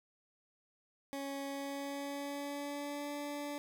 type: tone with pitch glide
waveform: 20% pulse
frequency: 277.2 to 290 Hz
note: C#4 to D4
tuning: 0 to -22 cents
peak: -34 dBFS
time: 1.13-3.58 s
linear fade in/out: 0 ms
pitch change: +78 cents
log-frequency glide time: 1.46-3.11 s
effects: none